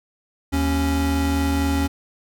square tone pair together, 77.78 / 277 Hz, D#2 / C#4, 0 / -1 cents, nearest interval octave + minor seventh, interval 2199 cents, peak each -22 dBFS, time 0.52-1.88 s, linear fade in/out 20 ms, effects none

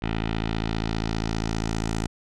10% pulse tone with low-pass filter sweep, 55 Hz, A1, in tune, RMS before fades -27 dBFS, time 0.02-2.07 s, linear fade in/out 5 ms, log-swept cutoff 2900 to 7800 Hz, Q 1.7, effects none

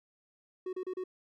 triangle tone bursts, 370 Hz, F#4, in tune, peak -32 dBFS, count 4, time 0.66-1.039 s, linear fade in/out 5 ms, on 70 ms, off 33 ms, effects none

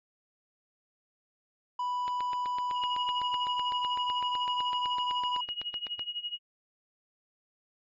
triangle tone, 988 Hz, B5, in tune, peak -27 dBFS, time 1.79-5.41 s, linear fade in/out 5 ms
click train, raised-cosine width 0.3 ms, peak -24 dBFS, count 32, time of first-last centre 2.08-5.994 s, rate 7.92 Hz
sine tone with tremolo, 2892 Hz, F#7, 40 cents flat, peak -30 dBFS, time 2.74-6.39 s, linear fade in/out 50 ms, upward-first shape sine, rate 12 Hz, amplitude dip 85%
effects MP3 32 kbps

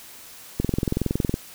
click train, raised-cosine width 3 ms, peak -9 dBFS, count 17, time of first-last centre 0.6-1.341 s, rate 21.6 Hz, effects white hiss -44 dBFS RMS until 1.54 s

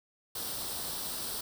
white noise with comb filter, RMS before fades -37 dBFS, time 0.35-1.41 s, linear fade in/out 5 ms, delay 0.22 ms, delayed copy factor +0.6, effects none

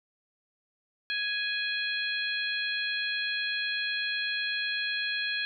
harmonic tone, 832 Hz, G#5, 3 cents sharp, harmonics 2 / 3 / 4 / 5, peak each -32 / -34 / -35 / -36 dBFS, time 1.1-5.45 s, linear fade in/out 0 ms, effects none

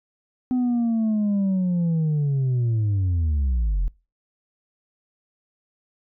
sine linear sweep, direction down, 254.5 to 40.45 Hz, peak -16 dBFS, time 0.51-3.88 s, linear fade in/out 0 ms, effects noise-tail reverb RT60 0.3 s tail -25 dB re dry + tanh soft clip ceiling -18 dBFS

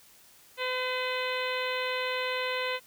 harmonic tone, 508 Hz, B4, 49 cents sharp, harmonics 1 / 2 / 3 / 4 / 5 / 6 / 7 / 8, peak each -33 / -36 / -38 / -36 / -37 / -40 / -41 / -42 dBFS, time 0.57-2.8 s, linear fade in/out 50 ms, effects white hiss -57 dBFS RMS until 2.86 s

